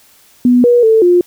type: tone with pitch steps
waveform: sine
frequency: 246.4 / 482.6 / 444 / 353.9 Hz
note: B3 / B4 / A4 / F4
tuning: -4 / -40 / +16 / +23 cents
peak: -5 dBFS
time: 0.45-1.21 s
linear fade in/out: 2 ms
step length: 190 ms
effects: white hiss -47 dBFS RMS until 1.26 s